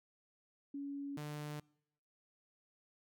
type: tone pair in turn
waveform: sine / sawtooth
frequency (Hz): 281.3 / 149.01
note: C#4 / D3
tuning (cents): +26 / +25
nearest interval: major seventh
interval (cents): 1101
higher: first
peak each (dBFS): -40 / -38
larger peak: second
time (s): 0.74-1.17 / 1.17-1.6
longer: neither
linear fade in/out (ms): 5
effects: noise-tail reverb RT60 0.7 s tail -25 dB re dry